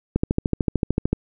click train, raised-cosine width 3 ms, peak -6 dBFS, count 14, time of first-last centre 0.16-1.13 s, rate 13.4 Hz, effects none

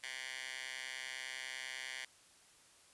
10% pulse tone with high-pass filter, 130 Hz, C3, 11 cents flat, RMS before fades -45 dBFS, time 0.03-2.05 s, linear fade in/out 5 ms, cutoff 2100 Hz, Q 1.9, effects white hiss -64 dBFS RMS until 2.93 s + resampled to 24000 Hz

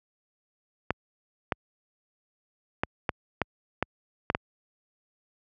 clicks, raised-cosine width 0.5 ms, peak -9 dBFS, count 8, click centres 0.906 / 1.522 / 2.835 / 3.092 / 3.417 / 3.826 / 4.301 / 4.349 s, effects high-pass 60 Hz 12 dB/octave

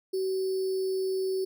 sine tone with sample-and-hold, 379.5 Hz, F#4, 44 cents sharp, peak -26 dBFS, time 0.13-1.45 s, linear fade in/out 10 ms, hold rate 4900 Hz, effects none

